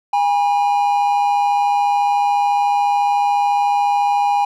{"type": "tone pair together", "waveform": "triangle", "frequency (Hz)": [814, 968], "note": ["G#5", "B5"], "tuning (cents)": [-35, -35], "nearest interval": "minor third", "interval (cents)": 300, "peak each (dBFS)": [-12, -20], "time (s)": [0.13, 4.45], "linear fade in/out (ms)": 5, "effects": []}